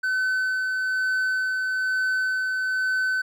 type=tone with tremolo; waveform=triangle; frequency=1518 Hz; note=F#6; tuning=44 cents sharp; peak=-19 dBFS; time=0.03-3.22 s; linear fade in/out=10 ms; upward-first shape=sine; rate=1.1 Hz; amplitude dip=25%; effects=none